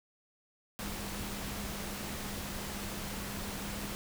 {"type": "tone in noise", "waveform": "sine", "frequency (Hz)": 201.7, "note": "G3", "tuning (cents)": 50, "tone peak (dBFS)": -44, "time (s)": [0.79, 3.95], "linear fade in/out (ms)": 0, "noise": "pink", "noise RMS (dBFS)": -40, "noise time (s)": [0.79, 3.95], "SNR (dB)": -7, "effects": []}